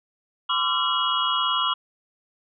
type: tone cluster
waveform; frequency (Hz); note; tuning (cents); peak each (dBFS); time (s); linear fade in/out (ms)
sine; 1020 / 1158 / 1358 / 2904 / 3304; C6 / D6 / F6 / F#7 / G#7; -44 / -25 / -49 / -33 / -10; -27; 0.49-1.74; 10
effects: none